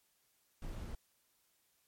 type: noise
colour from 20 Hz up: brown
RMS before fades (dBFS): -43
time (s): 0.62-0.95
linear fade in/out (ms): 2
effects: white hiss -75 dBFS RMS until 1.87 s + MP3 64 kbps